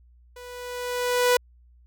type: tone with level ramp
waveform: sawtooth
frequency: 492.4 Hz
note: B4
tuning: 5 cents flat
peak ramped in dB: -37 to -12 dBFS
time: 0.36-1.37 s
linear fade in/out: 5 ms
effects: added 60 Hz sine -52 dBFS peak until 1.86 s